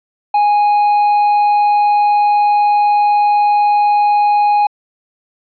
triangle tone, 828 Hz, G#5, 5 cents flat, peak -7 dBFS, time 0.34-4.67 s, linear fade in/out 5 ms, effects resampled to 11025 Hz

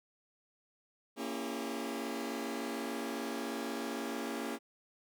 sawtooth chord, A# diminished seventh, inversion none, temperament just, 233.1 / 279.7 / 335.6 / 402.8 Hz, A#3 / C#4 / E4 / G4, 0 / +16 / +31 / +47 cents, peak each -37 / -37 / -40 / -39 dBFS, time 1.16-4.59 s, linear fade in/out 50 ms, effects none

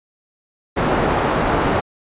white low-pass noise, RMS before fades -18 dBFS, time 0.76-1.81 s, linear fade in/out 20 ms, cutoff 910 Hz, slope 12 dB/octave, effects resampled to 8000 Hz

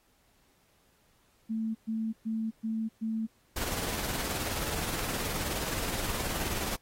sine tone bursts, 222 Hz, A3, 16 cents sharp, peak -29 dBFS, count 5, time 1.49-3.27 s, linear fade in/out 20 ms, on 260 ms, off 120 ms
pink noise with tremolo, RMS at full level -32 dBFS, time 3.56-6.76 s, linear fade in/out 5 ms, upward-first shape triangle, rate 19 Hz, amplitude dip 45%
effects pink hiss -68 dBFS RMS until 6.81 s + AAC 48 kbps

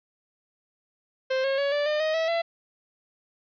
45% pulse tone with pitch steps, 523.3 / 542.4 / 562.2 / 582.7 / 603.9 / 625.9 / 648.7 / 672.4 Hz, C5 / C#5 / C#5 / D5 / D5 / D#5 / E5 / E5, 0 / -38 / +24 / -14 / +48 / +10 / -28 / +34 cents, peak -23 dBFS, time 1.3-2.42 s, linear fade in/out 10 ms, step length 140 ms, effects resampled to 11025 Hz + 9-bit

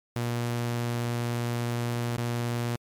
sawtooth tone with dropouts, 119.3 Hz, A#2, 41 cents sharp, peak -23 dBFS, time 0.16-2.76 s, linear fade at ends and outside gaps 0 ms, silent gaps 2.166-2.18 s, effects MP3 96 kbps

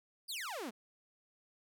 sawtooth exponential sweep, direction down, 5070 to 197.2 Hz, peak -36 dBFS, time 0.28-0.71 s, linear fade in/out 20 ms, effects none

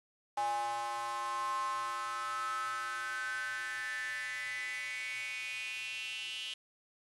square tone with high-pass filter sweep, 117.6 Hz, A#2, 16 cents sharp, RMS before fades -38 dBFS, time 0.37-6.54 s, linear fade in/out 5 ms, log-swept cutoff 820 to 3000 Hz, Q 8.4, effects resampled to 24000 Hz + 9-bit

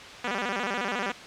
5% pulse tone with vibrato, 219.2 Hz, A3, 6 cents flat, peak -16 dBFS, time 0.24-1.12 s, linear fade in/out 5 ms, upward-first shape square, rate 14 Hz, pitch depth 190 cents each way, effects white hiss -42 dBFS RMS until 1.26 s + low-pass 4000 Hz 12 dB/octave

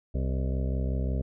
harmonic tone with a mistuned harmonic, 65.41 Hz, C2, in tune, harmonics 1 / 2 / 3 / 4 / 6 / 7 / 8 / 9 / 10, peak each -27 / -33 / -37 / -39 / -43 / -44 / -45 / -46 / -47 dBFS, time 0.14-1.22 s, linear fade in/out 10 ms, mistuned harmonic 10, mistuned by -57 cents, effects none

